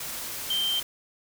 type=tone in noise; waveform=sine; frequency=3136 Hz; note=G7; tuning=in tune; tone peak=-24 dBFS; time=0.5-0.8 s; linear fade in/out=5 ms; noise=white; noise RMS=-35 dBFS; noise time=0-0.83 s; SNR=+8 dB; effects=none